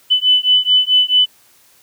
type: beating tone pair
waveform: sine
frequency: 2999 / 3003.6 Hz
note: F#7 / F#7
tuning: +23 / +25 cents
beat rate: 4.6 Hz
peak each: -13 dBFS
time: 0.1-1.26 s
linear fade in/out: 20 ms
effects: white hiss -51 dBFS RMS until 1.82 s + high-pass 60 Hz 12 dB/octave